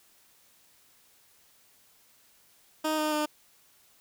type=tone with pitch steps; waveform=15% pulse; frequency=311.1 / 306.5 / 301.9 Hz; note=D#4 / D#4 / D4; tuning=0 / -26 / +48 cents; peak=-20 dBFS; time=2.84-3.26 s; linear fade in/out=10 ms; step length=140 ms; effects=white hiss -62 dBFS RMS until 4 s